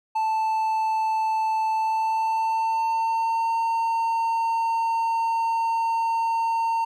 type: tone with pitch glide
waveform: triangle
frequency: 880 to 912.1 Hz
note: A5 to A#5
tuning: 0 to -38 cents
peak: -19 dBFS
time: 0.15-6.85 s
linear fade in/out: 10 ms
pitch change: +62 cents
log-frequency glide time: 1.71-3.54 s
effects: none